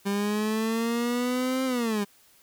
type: linear two-way sweep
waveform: 30% pulse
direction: up then down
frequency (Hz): 198.2 to 263.2 to 198.2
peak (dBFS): -22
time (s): 0.05-2.05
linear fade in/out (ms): 20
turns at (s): 1.65
effects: white hiss -59 dBFS RMS until 2.42 s